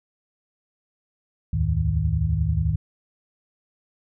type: tone cluster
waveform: sine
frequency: 70.8 / 82.1 / 106.9 / 156.8 Hz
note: C#2 / E2 / A2 / D#3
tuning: +37 / -6 / -49 / +14 cents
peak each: -25 dBFS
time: 1.53-2.76 s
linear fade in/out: 5 ms
effects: none